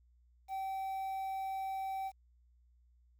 triangle tone with quantisation, 771 Hz, G5, 29 cents flat, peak -34 dBFS, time 0.48-2.12 s, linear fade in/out 50 ms, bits 10, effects added 60 Hz sine -64 dBFS peak until 3.19 s

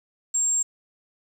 sine tone, 7459 Hz, A#8, in tune, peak -20 dBFS, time 0.34-0.63 s, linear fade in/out 10 ms, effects 8-bit

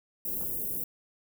white band-stop noise, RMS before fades -33 dBFS, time 0.25-0.84 s, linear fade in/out 2 ms, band 460 to 12000 Hz, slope 24 dB/octave
clicks, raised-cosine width 1 ms, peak -32 dBFS, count 2, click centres 0.412 / 0.435 s
effects none

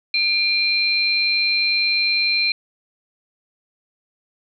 sine tone pair together, 2393 / 4124 Hz, D7 / C8, +32 / -26 cents, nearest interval major sixth, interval 942 cents, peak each -19 dBFS, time 0.14-2.52 s, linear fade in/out 2 ms, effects none

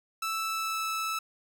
sawtooth tone with pitch glide, 1318.5 to 1310.9 Hz, E6 to E6, 0 to -10 cents, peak -26 dBFS, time 0.22-1.19 s, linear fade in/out 5 ms, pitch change -10 cents, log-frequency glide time 0.39-0.86 s, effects none

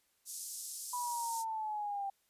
white band-pass noise, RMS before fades -44 dBFS, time 0.25-1.45 s, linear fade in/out 50 ms, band 5600 to 11000 Hz, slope 24 dB/octave
sine linear sweep, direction down, 987.8 to 784 Hz, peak -35 dBFS, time 0.93-2.1 s, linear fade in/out 5 ms
effects white hiss -75 dBFS RMS until 2.29 s + resampled to 32000 Hz

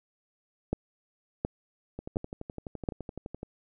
two click trains, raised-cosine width 2 ms, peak -24 / -14 dBFS, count 18 / 4, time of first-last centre 1.99-3.431 / 0.73-2.888 s, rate 11.8 / 1.39 Hz, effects none

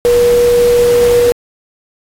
sine tone in noise, 481.2 Hz, B4, 45 cents flat, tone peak -6 dBFS, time 0.05-1.32 s, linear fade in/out 0 ms, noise pink, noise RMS -22 dBFS, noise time 0.05-1.32 s, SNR +13 dB, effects AAC 48 kbps

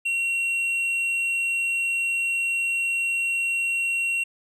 triangle tone with tanh clipping, 2738 Hz, F7, 35 cents flat, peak -23 dBFS, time 0.05-4.24 s, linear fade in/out 10 ms, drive 9 dB, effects none

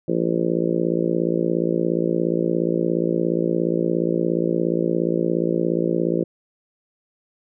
harmonic tone, 57.1 Hz, A#1, 35 cents flat, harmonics 3 / 4 / 5 / 6 / 7 / 8 / 9 / 10, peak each -25 / -28 / -29 / -23 / -26 / -29 / -27 / -34 dBFS, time 0.08-6.24 s, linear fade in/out 5 ms, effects none

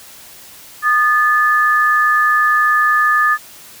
sine tone pair together, 1224.9 / 1736 Hz, D#6 / A6, -27 / -24 cents, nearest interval tritone, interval 603 cents, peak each -13 / -13 dBFS, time 0.82-3.38 s, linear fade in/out 50 ms, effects white hiss -39 dBFS RMS until 3.8 s

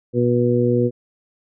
harmonic tone, 121.4 Hz, B2, 29 cents flat, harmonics 1 / 2 / 3 / 4, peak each -20 / -20 / -20 / -20 dBFS, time 0.13-0.91 s, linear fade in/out 50 ms, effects none

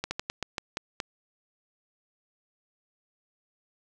slowing click train, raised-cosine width 0.2 ms, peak -13 dBFS, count 8, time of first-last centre 0.04-1.002 s, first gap 70 ms, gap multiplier 1.22, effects none

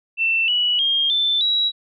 sine tone with pitch steps, 2680 / 2939 / 3224 / 3536 / 3879 Hz, E7 / F#7 / G7 / A7 / B7, +28 / -12 / +48 / +8 / -32 cents, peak -16 dBFS, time 0.17-1.72 s, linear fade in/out 50 ms, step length 310 ms, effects none

